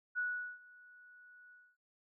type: tone with ADSR envelope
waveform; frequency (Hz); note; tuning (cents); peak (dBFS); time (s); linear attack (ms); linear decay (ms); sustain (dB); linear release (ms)
sine; 1470; F#6; -12; -32; 0.15-1.77; 33; 400; -24; 250
effects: none